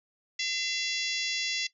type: harmonic tone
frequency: 680 Hz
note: F5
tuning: 46 cents flat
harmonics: 3 / 4 / 5 / 6 / 7 / 8 / 9 / 10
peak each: -34 / -36 / -36 / -39 / -37 / -38 / -41 / -43 dBFS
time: 0.39-1.67 s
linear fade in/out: 5 ms
effects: noise-tail reverb RT60 0.1 s tail -17 dB re dry